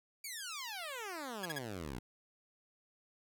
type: exponential sweep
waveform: 10% pulse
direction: down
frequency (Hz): 2349 to 57.4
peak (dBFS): -33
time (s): 0.24-1.99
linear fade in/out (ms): 5
type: tone bursts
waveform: sawtooth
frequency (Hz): 1661.2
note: G#6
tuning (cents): 0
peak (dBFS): -34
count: 3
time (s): 1.43-1.587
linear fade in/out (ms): 5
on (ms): 27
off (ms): 38
effects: none